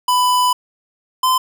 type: tone pair in turn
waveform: square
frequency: 996 / 1027 Hz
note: B5 / C6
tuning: +14 / -33 cents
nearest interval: minor second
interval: 53 cents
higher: second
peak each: -13 dBFS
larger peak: neither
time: 0.08-0.53 / 1.23-1.38 s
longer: first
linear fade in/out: 5 ms
effects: none